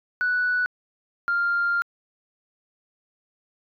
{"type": "tone pair in turn", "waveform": "sine", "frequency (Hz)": [1480, 1396.9], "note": ["F#6", "F6"], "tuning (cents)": [0, 0], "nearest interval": "minor second", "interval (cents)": 100, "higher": "first", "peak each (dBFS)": [-19, -19], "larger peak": "neither", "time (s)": [[0.21, 0.66], [1.28, 1.82]], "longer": "second", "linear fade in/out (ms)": 0, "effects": ["tanh soft clip ceiling -16 dBFS"]}